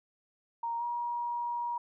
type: tone with pitch glide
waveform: sine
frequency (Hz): 932.3 to 953.5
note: A#5 to A#5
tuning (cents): 0 to +39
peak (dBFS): -31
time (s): 0.63-1.78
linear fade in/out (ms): 5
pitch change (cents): +39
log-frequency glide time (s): 0.78-0.83
effects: none